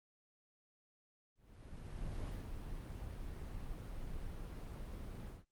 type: noise with ADSR envelope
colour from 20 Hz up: brown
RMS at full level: -41 dBFS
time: 1.36-5.45 s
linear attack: 930 ms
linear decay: 150 ms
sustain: -4 dB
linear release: 160 ms
effects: Opus 32 kbps